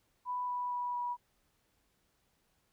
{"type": "tone with pitch steps", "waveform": "sine", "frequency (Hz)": [991, 984.7, 978.5, 972.3], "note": ["B5", "B5", "B5", "B5"], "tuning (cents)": [6, -5, -16, -27], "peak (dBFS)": -33, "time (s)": [0.25, 1.17], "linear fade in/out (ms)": 50, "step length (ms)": 230, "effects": ["pink hiss -75 dBFS RMS until 2.72 s"]}